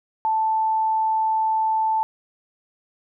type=tone; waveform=sine; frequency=880 Hz; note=A5; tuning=in tune; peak=-18 dBFS; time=0.25-2.03 s; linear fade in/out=0 ms; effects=none